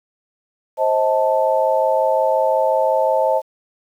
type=chord; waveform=sine; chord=A diminished; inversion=first; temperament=just; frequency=528 / 633.6 / 880 Hz; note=C5 / Eb5 / A5; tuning=+16 / +31 / 0 cents; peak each=-18 / -18 / -19 dBFS; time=0.77-3.42 s; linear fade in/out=50 ms; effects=8-bit